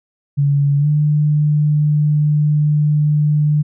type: tone with pitch glide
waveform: sine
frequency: 142.1 to 149.6 Hz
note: C#3 to D3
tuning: +43 to +32 cents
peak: -11 dBFS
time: 0.37-3.63 s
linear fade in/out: 20 ms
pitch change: +89 cents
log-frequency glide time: 0.78-0.88 s
effects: none